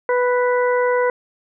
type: harmonic tone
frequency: 493.9 Hz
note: B4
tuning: in tune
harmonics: 1 / 2 / 3 / 4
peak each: -16 / -22 / -26 / -28 dBFS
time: 0.09-1.1 s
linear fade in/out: 2 ms
effects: none